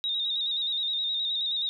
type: tone with vibrato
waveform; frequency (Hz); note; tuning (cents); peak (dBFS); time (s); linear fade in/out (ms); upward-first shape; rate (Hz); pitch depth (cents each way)
sine; 3729; A#7; 0; -26; 0.04-1.69; 0; square; 9.5; 43
effects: none